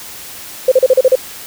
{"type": "tone bursts", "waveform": "sine", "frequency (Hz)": 517, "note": "C5", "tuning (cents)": -21, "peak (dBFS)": -4, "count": 7, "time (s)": [0.68, 1.155], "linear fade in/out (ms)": 5, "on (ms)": 37, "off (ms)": 36, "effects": ["white hiss -31 dBFS RMS until 1.46 s"]}